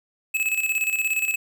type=tone with tremolo; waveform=square; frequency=2592 Hz; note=E7; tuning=30 cents flat; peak=-20 dBFS; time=0.34-1.36 s; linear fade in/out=10 ms; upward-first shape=square; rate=17 Hz; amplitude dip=60%; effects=9-bit